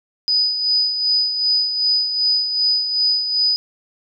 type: tone with tremolo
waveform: sine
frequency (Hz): 4978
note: D#8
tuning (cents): 0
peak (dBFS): -13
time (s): 0.28-3.56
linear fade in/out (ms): 0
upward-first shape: sine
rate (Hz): 2.6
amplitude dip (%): 55
effects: none